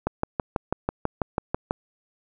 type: click train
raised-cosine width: 1 ms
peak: -9 dBFS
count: 11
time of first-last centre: 0.07-1.709 s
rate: 6.1 Hz
effects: none